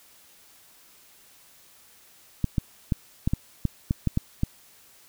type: clicks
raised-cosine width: 5 ms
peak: -10 dBFS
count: 10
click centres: 2.443 / 2.582 / 2.922 / 3.275 / 3.335 / 3.653 / 3.909 / 4.073 / 4.174 / 4.434 s
effects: white hiss -55 dBFS RMS until 5.08 s